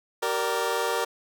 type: chord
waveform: 20% pulse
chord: G minor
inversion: none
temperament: equal with one note detuned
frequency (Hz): 384.2 / 466.2 / 587.3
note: G4 / Bb4 / D5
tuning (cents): -35 / 0 / 0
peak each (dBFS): -26 / -22 / -26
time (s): 0.22-1.05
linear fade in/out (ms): 10
effects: none